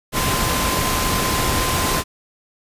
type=tone in noise; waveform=sine; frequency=1035 Hz; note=C6; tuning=19 cents flat; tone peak=-25 dBFS; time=0.12-2.04 s; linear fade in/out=50 ms; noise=pink; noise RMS=-20 dBFS; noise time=0.12-2.04 s; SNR=-8 dB; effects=resampled to 32000 Hz